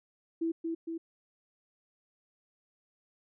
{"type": "tone with echo", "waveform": "sine", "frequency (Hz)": 329.6, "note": "E4", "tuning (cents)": 0, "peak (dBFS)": -28, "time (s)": [0.41, 0.52], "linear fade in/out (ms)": 10, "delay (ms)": 230, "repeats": 2, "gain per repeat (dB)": -3, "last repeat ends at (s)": 0.98, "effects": []}